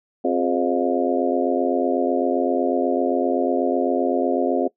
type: harmonic tone with a mistuned harmonic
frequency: 87.9 Hz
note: F2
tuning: 12 cents sharp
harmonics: 3 / 4 / 5 / 6 / 7 / 8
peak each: -23 / -24 / -25 / -26 / -26 / -27 dBFS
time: 0.24-4.68 s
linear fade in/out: 10 ms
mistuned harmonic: 5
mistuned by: -86 cents
effects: noise-tail reverb RT60 0.1 s tail -20 dB re dry